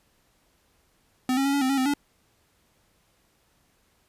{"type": "tone with pitch steps", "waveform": "square", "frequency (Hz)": [255.6, 272.2, 278, 282.9, 260, 274.7, 259.3, 286.2], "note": ["C4", "C#4", "C#4", "C#4", "C4", "C#4", "C4", "D4"], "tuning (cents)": [-40, -31, 5, 35, -11, -16, -15, -45], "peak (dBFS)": -22, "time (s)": [1.29, 1.938], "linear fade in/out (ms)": 2, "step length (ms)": 81, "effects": ["pink hiss -66 dBFS RMS until 4.08 s", "resampled to 32000 Hz"]}